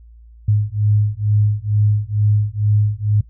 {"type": "beating tone pair", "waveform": "sine", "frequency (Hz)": [103.83, 106.03], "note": ["G#2", "G#2"], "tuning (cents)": [0, 36], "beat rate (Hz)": 2.2, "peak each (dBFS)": -17, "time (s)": [0.48, 3.21], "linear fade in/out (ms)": 5, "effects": ["noise-tail reverb RT60 0.1 s tail -18 dB re dry", "added 57 Hz sine -40 dBFS peak until 3.29 s"]}